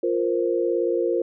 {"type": "chord", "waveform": "sine", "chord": "F suspended fourth", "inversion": "none", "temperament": "just", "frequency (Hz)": [349.2, 465.6, 523.8], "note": ["F4", "Bb4", "C5"], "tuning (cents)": [0, -2, 2], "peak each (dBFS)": [-23, -24, -26], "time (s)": [0.03, 1.22], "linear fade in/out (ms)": 5, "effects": []}